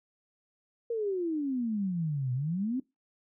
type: exponential two-way sweep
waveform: sine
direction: down then up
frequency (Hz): 475 to 122.5 to 272.3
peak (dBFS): -28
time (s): 0.9-2.8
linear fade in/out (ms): 5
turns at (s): 2.33
effects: noise-tail reverb RT60 0.2 s tail -20 dB re dry